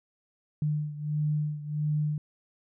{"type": "beating tone pair", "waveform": "sine", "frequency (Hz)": [150, 151.5], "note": ["D3", "D#3"], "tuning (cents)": [37, -46], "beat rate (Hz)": 1.5, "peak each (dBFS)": [-28, -32], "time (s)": [0.62, 2.18], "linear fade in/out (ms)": 2, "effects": []}